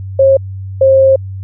sine tone pair in turn, 540 / 534.4 Hz, C#5 / C5, -45 / +36 cents, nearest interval unison, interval 19 cents, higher first, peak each -4 dBFS, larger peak neither, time 0.19-0.37 / 0.81-1.16 s, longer second, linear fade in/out 5 ms, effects added 96 Hz sine -21 dBFS peak until 1.43 s

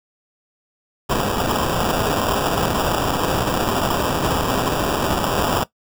white noise with sample-and-hold, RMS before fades -20 dBFS, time 1.09-5.64 s, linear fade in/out 10 ms, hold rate 2100 Hz, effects noise-tail reverb RT60 0.1 s tail -17 dB re dry

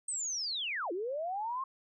sine linear two-way sweep, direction down then up, 8440 to 329.6 to 1088 Hz, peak -33 dBFS, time 0.08-1.64 s, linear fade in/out 5 ms, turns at 0.92 s, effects none

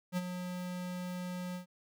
square tone with ADSR envelope, 180.2 Hz, F#3, 45 cents flat, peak -30 dBFS, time 0.12-1.66 s, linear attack 51 ms, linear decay 34 ms, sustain -8 dB, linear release 110 ms, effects none

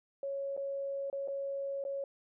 sine tone with dropouts, 553 Hz, C#5, 4 cents flat, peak -34 dBFS, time 0.23-2.04 s, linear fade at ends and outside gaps 2 ms, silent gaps 0.566-0.575 / 1.1-1.128 / 1.276-1.283 / 1.84-1.85 s, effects none

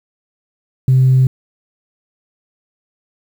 sine tone, 130.2 Hz, C3, 8 cents flat, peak -6 dBFS, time 0.88-1.27 s, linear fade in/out 2 ms, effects tanh soft clip ceiling -4 dBFS + 7-bit

